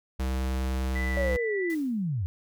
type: tone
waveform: square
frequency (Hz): 65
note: C2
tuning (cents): -11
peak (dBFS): -27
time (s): 0.19-1.37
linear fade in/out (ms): 10
type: tone with vibrato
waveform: sine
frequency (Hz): 1975.5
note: B6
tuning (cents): 0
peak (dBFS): -32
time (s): 0.95-1.75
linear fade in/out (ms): 10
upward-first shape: sine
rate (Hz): 2.9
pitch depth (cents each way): 14
type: linear sweep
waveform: sine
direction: down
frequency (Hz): 578 to 79.4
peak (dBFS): -26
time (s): 1.17-2.26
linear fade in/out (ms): 0
type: noise with exponential decay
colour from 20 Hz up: white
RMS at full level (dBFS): -45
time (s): 1.7-2.11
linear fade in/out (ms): 0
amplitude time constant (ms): 89
effects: none